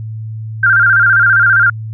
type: tone with vibrato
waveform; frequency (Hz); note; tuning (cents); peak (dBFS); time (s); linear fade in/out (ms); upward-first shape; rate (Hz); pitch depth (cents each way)
sine; 1480; F#6; 0; -6; 0.63-1.7; 5; square; 15; 90
effects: added 110 Hz sine -21 dBFS peak until 1.93 s